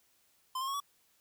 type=tone with pitch steps; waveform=square; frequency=1034 / 1066.8 / 1100.6 / 1135.4 Hz; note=C6 / C6 / C#6 / C#6; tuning=-21 / +33 / -13 / +41 cents; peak=-34 dBFS; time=0.55-0.802 s; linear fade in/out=5 ms; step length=63 ms; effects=white hiss -70 dBFS RMS until 1.2 s